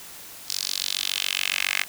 10% pulse tone with high-pass filter sweep, 47.2 Hz, F#1, 35 cents sharp, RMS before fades -27 dBFS, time 0.48-1.84 s, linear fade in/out 10 ms, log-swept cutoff 5000 to 2100 Hz, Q 2.6, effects white hiss -42 dBFS RMS until 1.88 s

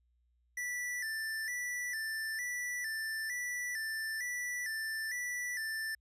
square tone with vibrato, 1864.7 Hz, A#6, in tune, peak -36 dBFS, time 0.57-5.95 s, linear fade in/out 5 ms, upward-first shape square, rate 1.1 Hz, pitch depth 89 cents each way, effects added 60 Hz sine -70 dBFS peak until 6 s + resampled to 32000 Hz

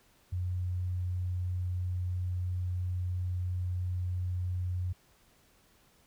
sine tone, 90.3 Hz, F#2, 42 cents flat, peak -30 dBFS, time 0.32-4.93 s, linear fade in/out 10 ms, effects pink hiss -65 dBFS RMS until 6.06 s

